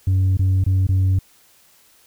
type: tone with dropouts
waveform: sine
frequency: 94.3 Hz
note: F#2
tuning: 33 cents sharp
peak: -11 dBFS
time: 0.07-1.19 s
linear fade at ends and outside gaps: 5 ms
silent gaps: 0.371-0.392 / 0.64-0.663 / 0.869-0.889 s
effects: tanh soft clip ceiling -13 dBFS + white hiss -54 dBFS RMS until 2.06 s